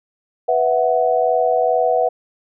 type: chord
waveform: sine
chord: B suspended fourth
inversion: none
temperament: just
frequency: 493.9 / 658.5 / 740.8 Hz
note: B4 / E5 / F#5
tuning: 0 / -2 / +2 cents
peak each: -18 dBFS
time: 0.48-2.09 s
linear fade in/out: 10 ms
effects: none